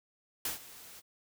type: noise with ADSR envelope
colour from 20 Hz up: white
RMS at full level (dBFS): -33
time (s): 0.45-1.02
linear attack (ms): 3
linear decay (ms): 130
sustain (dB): -18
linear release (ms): 34
effects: none